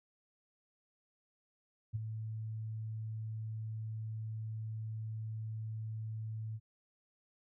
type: tone with ADSR envelope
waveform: sine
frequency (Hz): 110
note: A2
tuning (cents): 0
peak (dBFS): -31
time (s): 1.93-6.6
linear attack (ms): 25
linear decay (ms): 18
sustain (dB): -7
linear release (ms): 47
effects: none